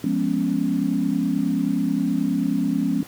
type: chord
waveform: sine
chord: C# dominant seventh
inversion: first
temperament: equal with one note detuned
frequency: 174.61 / 207.7 / 247.8 / 277.2 Hz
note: E#3 / G#3 / B3 / C#4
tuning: 0 / 0 / +6 / 0 cents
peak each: -26 / -25 / -25 / -23 dBFS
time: 0.04-3.03 s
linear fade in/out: 2 ms
effects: pink hiss -44 dBFS RMS until 3.07 s + high-pass 100 Hz 12 dB/octave